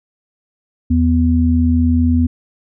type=tone pair together; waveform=sine; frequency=82.39 / 246.9 Hz; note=E2 / B3; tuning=0 / 0 cents; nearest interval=octave + perfect fifth; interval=1900 cents; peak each=-13 dBFS; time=0.9-2.27 s; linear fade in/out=10 ms; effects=none